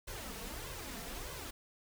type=noise with flanger; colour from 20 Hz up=pink; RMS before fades=-44 dBFS; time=0.07-1.51 s; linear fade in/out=10 ms; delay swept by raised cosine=1.9 to 4.5 ms; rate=1.6 Hz; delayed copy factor=+0.7; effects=none